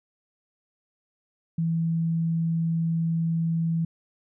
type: tone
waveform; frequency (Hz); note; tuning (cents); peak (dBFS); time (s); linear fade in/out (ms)
sine; 164.81; E3; 0; -22; 1.58-3.85; 5
effects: none